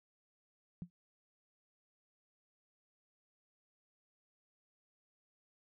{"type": "tone with exponential decay", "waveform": "sine", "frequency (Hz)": 174.61, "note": "F3", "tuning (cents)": 0, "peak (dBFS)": -36, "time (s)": [0.82, 0.9], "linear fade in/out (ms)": 0, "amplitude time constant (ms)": 16, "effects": []}